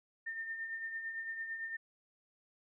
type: tone with tremolo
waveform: sine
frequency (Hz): 1811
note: A6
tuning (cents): +49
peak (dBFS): -36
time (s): 0.26-1.77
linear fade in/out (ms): 10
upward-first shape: triangle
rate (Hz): 8.9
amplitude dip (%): 55
effects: none